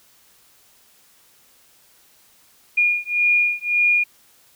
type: beating tone pair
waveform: sine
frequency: 2429 / 2430.8 Hz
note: D#7 / D#7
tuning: -42 / -41 cents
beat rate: 1.8 Hz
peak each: -19 dBFS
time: 2.77-4.04 s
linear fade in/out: 10 ms
effects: white hiss -55 dBFS RMS until 4.55 s